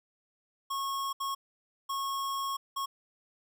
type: tone bursts at uneven times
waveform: square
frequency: 1094 Hz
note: C#6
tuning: 23 cents flat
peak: -32 dBFS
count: 4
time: 0.7-1.13 / 1.2-1.35 / 1.89-2.57 / 2.76-2.86 s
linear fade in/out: 10 ms
effects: none